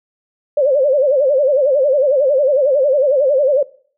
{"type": "tone with vibrato", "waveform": "sine", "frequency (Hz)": 554.4, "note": "C#5", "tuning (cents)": 0, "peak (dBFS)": -10, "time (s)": [0.57, 3.63], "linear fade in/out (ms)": 5, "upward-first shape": "sine", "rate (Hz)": 11, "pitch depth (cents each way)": 140, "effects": ["noise-tail reverb RT60 0.5 s tail -20 dB re dry"]}